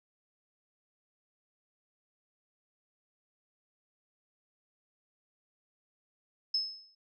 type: tone with exponential decay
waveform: sine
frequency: 5200 Hz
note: E8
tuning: 24 cents flat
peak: -25 dBFS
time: 6.54-6.95 s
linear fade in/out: 5 ms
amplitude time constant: 88 ms
effects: none